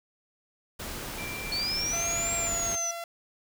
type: noise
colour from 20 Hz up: pink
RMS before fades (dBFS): -37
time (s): 0.79-2.76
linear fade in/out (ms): 10
type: tone with pitch glide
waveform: sine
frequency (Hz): 2354 to 2374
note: D7 to D7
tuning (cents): +3 to +18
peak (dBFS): -37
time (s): 1.18-2.48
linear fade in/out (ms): 5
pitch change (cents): +15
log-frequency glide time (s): 1.3-2.12
type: linear two-way sweep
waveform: sine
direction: up then down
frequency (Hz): 4348 to 7520 to 5880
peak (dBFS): -28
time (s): 1.52-2.91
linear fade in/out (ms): 2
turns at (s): 2.34
type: tone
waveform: sawtooth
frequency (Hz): 680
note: F5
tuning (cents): -46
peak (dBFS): -31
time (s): 1.93-3.04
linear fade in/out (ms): 2
effects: none